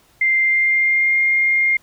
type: tone with pitch glide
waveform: sine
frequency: 2093 to 2121 Hz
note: C7 to C7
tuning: 0 to +23 cents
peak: -13 dBFS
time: 0.21-1.77 s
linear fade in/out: 5 ms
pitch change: +23 cents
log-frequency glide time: 0.41-1.19 s
effects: pink hiss -55 dBFS RMS until 1.82 s